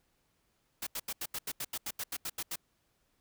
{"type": "noise bursts", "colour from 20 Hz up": "white", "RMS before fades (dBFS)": -37, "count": 14, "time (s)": [0.82, 2.558], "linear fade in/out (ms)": 5, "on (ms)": 48, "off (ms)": 82, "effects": ["pink hiss -75 dBFS RMS until 3.2 s"]}